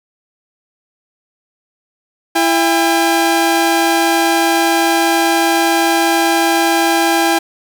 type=tone pair together; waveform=sawtooth; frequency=334 / 805 Hz; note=E4 / G5; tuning=+23 / +46 cents; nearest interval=octave + minor third; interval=1523 cents; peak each=-10 dBFS; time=2.35-7.39 s; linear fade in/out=10 ms; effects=7-bit